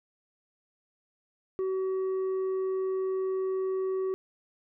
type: tone with tanh clipping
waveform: sine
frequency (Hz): 378.8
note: F#4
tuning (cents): +41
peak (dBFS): -28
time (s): 1.59-4.14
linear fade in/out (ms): 0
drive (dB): 4
effects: none